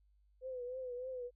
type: tone with vibrato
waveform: sine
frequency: 504 Hz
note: B4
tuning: 35 cents sharp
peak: -40 dBFS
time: 0.41-1.31 s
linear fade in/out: 50 ms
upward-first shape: triangle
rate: 3.3 Hz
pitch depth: 74 cents each way
effects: added 50 Hz sine -67 dBFS peak until 1.35 s